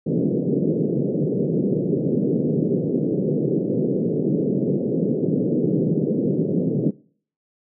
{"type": "band-pass noise", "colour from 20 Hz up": "pink", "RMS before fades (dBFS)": -21, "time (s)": [0.06, 6.91], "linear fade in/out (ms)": 10, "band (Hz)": [140, 490], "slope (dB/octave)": 48, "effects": ["noise-tail reverb RT60 0.5 s tail -22 dB re dry"]}